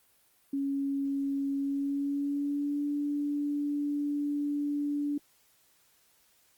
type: tone with pitch glide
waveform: sine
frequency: 277.2 to 290 Hz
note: C#4 to D4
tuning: 0 to -22 cents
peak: -28 dBFS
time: 0.53-5.18 s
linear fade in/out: 5 ms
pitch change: +78 cents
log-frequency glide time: 1.57-2.87 s
effects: white hiss -66 dBFS RMS until 6.57 s + Opus 32 kbps